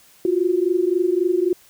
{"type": "tone pair together", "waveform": "sine", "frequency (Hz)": [346.3, 370], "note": ["F4", "F#4"], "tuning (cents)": [-15, 0], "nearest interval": "minor second", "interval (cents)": 115, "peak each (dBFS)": -19, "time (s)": [0.25, 1.53], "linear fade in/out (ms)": 2, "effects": ["white hiss -52 dBFS RMS until 1.69 s"]}